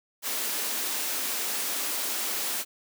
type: high-pass noise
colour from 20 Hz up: white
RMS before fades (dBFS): -30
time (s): 0.22-2.65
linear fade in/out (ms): 50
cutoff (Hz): 210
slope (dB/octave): 48
effects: none